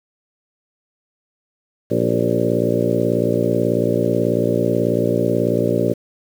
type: harmonic tone with a mistuned harmonic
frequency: 58.27 Hz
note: A#1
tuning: in tune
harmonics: 2 / 3 / 4 / 5 / 6 / 7 / 8 / 9 / 10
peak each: -24 / -24 / -24 / -24 / -24 / -24 / -24 / -24 / -24 dBFS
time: 1.9-5.94 s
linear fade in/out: 20 ms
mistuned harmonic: 7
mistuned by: -42 cents
effects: 7-bit